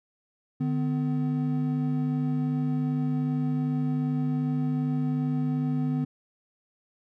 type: tone pair together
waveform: triangle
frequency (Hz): 150.5 / 253.1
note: D3 / B3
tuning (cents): +43 / +43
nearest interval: major sixth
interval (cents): 900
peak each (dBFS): -25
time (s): 0.6-6.05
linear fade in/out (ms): 10
effects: none

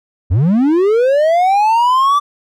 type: linear sweep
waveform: triangle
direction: up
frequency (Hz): 75.5 to 1174.7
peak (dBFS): -7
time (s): 0.3-2.2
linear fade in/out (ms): 20
effects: none

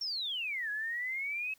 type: exponential two-way sweep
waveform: sine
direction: down then up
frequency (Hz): 5590 to 1661.2 to 2595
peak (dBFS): -33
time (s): 0.01-1.54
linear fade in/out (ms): 5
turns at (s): 0.7
effects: white hiss -66 dBFS RMS until 1.58 s

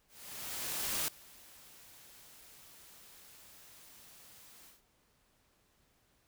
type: noise with ADSR envelope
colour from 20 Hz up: white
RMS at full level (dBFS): -34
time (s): 0.08-4.82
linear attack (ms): 1000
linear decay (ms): 4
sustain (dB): -23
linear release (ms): 150
effects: pink hiss -72 dBFS RMS until 6.27 s

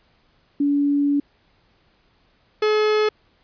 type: tone pair in turn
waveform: sine / 45% pulse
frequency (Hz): 285.8 / 427.1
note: D4 / G#4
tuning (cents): -47 / +48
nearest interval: perfect fifth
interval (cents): 695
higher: second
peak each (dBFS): -16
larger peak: neither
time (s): 0.6-1.2 / 2.62-3.09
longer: first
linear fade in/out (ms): 5
effects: pink hiss -61 dBFS RMS until 3.43 s + resampled to 11025 Hz

